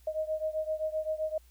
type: beating tone pair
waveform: sine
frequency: 622.3 / 630 Hz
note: D#5 / D#5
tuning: 0 / +21 cents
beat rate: 7.7 Hz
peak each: -32 / -34 dBFS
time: 0.07-1.38 s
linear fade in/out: 5 ms
effects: added 60 Hz sine -56 dBFS peak until 1.5 s + white hiss -66 dBFS RMS until 1.5 s